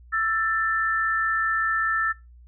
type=tone pair together; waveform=sine; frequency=1327.5 / 1772 Hz; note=E6 / A6; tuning=+12 / +12 cents; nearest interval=perfect fourth; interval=500 cents; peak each=-24 dBFS; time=0.12-2.13 s; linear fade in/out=20 ms; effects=noise-tail reverb RT60 0.2 s tail -18 dB re dry + added 60 Hz sine -46 dBFS peak until 2.47 s